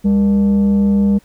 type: tone with frequency modulation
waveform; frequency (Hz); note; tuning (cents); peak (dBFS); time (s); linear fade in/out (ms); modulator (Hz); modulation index
sine; 201.7; G3; +50; -8; 0.04-1.19; 20; 271; 0.31
effects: tanh soft clip ceiling -8 dBFS + pink hiss -53 dBFS RMS until 1.24 s